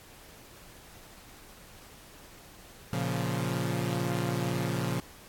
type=chord; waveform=sawtooth; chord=Bb minor; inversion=none; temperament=equal; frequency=116.54 / 138.59 / 174.61 Hz; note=Bb2 / Db3 / F3; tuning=0 / 0 / 0 cents; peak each=-29 dBFS; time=2.93-5 s; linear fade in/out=0 ms; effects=pink hiss -52 dBFS RMS until 5.28 s + AAC 64 kbps